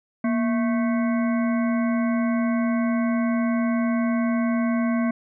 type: harmonic tone with a mistuned harmonic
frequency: 220 Hz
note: A3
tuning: in tune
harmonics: 1 / 3 / 5 / 7 / 9 / 10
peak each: -20 / -30 / -34 / -37 / -39 / -40 dBFS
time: 0.24-5.11 s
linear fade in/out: 5 ms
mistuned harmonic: 1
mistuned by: +120 cents
effects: none